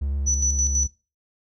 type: tone with vibrato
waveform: triangle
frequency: 69.9 Hz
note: C#2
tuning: 15 cents sharp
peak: -21 dBFS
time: 0.01-0.87 s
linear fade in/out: 10 ms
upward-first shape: sine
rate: 8.1 Hz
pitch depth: 23 cents each way
type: tone with tremolo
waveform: sine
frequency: 5950 Hz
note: F#8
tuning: 9 cents sharp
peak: -19 dBFS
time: 0.26-0.88 s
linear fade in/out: 20 ms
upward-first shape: square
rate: 6.1 Hz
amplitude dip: 55%
effects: noise-tail reverb RT60 0.3 s tail -20 dB re dry